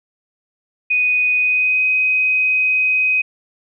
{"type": "tone with pitch glide", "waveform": "sine", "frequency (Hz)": [2489, 2516], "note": ["D#7", "D#7"], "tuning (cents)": [0, 19], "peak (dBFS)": -13, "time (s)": [0.9, 3.22], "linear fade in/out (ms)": 10, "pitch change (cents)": 19, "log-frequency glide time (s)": [1.37, 1.85], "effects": []}